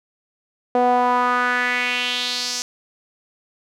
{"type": "tone with band-pass filter sweep", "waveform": "sawtooth", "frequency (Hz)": 246.9, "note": "B3", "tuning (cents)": 0, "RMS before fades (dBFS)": -20, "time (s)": [0.75, 2.62], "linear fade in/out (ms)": 0, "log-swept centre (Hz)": [620, 5900], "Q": 3.3, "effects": []}